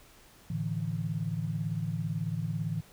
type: chord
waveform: sine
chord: A suspended fourth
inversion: none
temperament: equal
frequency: 110 / 146.83 / 164.81 Hz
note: A2 / D3 / E3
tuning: 0 / 0 / 0 cents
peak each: -35 / -35 / -33 dBFS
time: 0.5-2.81 s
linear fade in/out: 5 ms
effects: pink hiss -57 dBFS RMS until 2.92 s